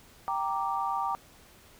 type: chord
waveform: sine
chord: G minor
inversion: none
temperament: equal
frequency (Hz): 784 / 932.3 / 1174.7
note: G5 / Bb5 / D6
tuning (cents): 0 / 0 / 0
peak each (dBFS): -32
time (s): 0.28-1.15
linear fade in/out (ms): 0
effects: pink hiss -56 dBFS RMS until 1.79 s